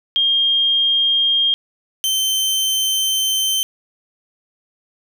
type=tone pair in turn; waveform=sine / sawtooth; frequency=3220 / 3099 Hz; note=G7 / G7; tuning=+46 / -21 cents; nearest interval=minor second; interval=67 cents; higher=first; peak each=-13 dBFS; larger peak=neither; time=0.16-1.54 / 2.04-3.63 s; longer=second; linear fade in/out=0 ms; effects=none